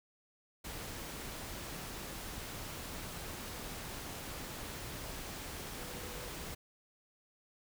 sine tone in noise, 492.2 Hz, B4, 6 cents flat, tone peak -52 dBFS, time 5.78-6.29 s, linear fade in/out 10 ms, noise pink, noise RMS -44 dBFS, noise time 0.64-6.55 s, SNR -11 dB, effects none

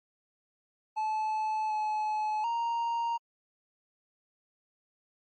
triangle tone with pitch steps, 866 / 856 / 932 Hz, A5 / A5 / A#5, -28 / -48 / -1 cents, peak -26 dBFS, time 0.96-3.18 s, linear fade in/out 20 ms, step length 740 ms, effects MP3 32 kbps

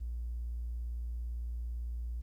triangle tone, 58.9 Hz, A#1, 19 cents sharp, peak -31 dBFS, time 0-2.22 s, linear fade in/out 20 ms, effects tanh soft clip ceiling -33 dBFS + 12-bit

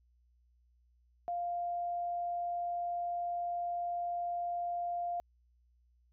sine tone, 698.5 Hz, F5, in tune, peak -33 dBFS, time 1.28-5.2 s, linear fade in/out 0 ms, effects added 60 Hz sine -66 dBFS peak until 6.12 s

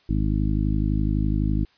harmonic tone, 51.91 Hz, G#1, in tune, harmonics 1 / 2 / 3 / 4 / 5 / 6, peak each -23 / -26 / -28 / -29 / -30 / -31 dBFS, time 0.09-1.65 s, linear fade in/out 5 ms, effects white hiss -60 dBFS RMS until 1.77 s + resampled to 11025 Hz

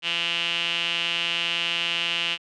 sawtooth tone with band-pass filter, 170.1 Hz, F3, 45 cents flat, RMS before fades -26 dBFS, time 0.02-2.38 s, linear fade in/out 50 ms, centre 2900 Hz, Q 6.6, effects resampled to 22050 Hz

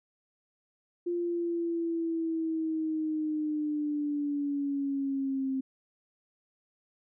sine linear sweep, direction down, 349.2 to 264.2 Hz, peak -28 dBFS, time 1.06-5.61 s, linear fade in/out 10 ms, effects none

